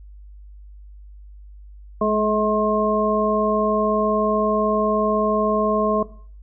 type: harmonic tone with a mistuned harmonic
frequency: 213.6 Hz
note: G#3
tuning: 49 cents sharp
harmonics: 1 / 2 / 3 / 5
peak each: -22 / -22 / -22 / -22 dBFS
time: 2.01-6.03 s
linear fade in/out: 5 ms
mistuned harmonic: 1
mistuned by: -21 cents
effects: noise-tail reverb RT60 0.5 s tail -17 dB re dry + added 50 Hz sine -39 dBFS peak until 6.42 s